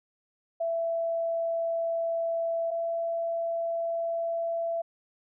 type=tone pair in turn; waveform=sine; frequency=666 / 669.8 Hz; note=E5 / E5; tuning=+18 / +27 cents; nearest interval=unison; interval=9 cents; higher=second; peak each=-26 / -27 dBFS; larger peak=first; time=0.6-2.71 / 2.71-4.82 s; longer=neither; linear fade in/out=10 ms; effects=none